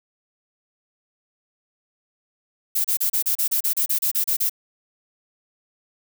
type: noise bursts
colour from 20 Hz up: violet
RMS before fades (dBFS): -21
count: 14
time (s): 2.75-4.496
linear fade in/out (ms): 10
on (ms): 95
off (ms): 32
effects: none